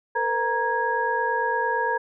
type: tone cluster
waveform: sine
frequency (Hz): 455.2 / 504 / 937 / 1652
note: A#4 / B4 / A#5 / G#6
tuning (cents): -41 / +35 / +9 / -10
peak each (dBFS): -29 / -30 / -24 / -27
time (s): 0.15-1.98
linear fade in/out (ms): 10
effects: none